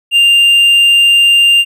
triangle tone, 2794 Hz, F7, in tune, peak -3 dBFS, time 0.11-1.65 s, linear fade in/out 50 ms, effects none

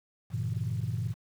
sine chord, G diminished seventh, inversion none, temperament equal, 98 / 116.54 / 138.59 / 164.81 Hz, G2 / Bb2 / Db3 / Fb3, 0 / 0 / 0 / 0 cents, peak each -34 / -31 / -37 / -37 dBFS, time 0.3-1.15 s, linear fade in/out 50 ms, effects tanh soft clip ceiling -22 dBFS + 9-bit

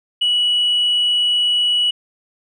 sine tone, 2936 Hz, F#7, 14 cents flat, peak -12 dBFS, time 0.21-1.91 s, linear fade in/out 10 ms, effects tanh soft clip ceiling -11 dBFS

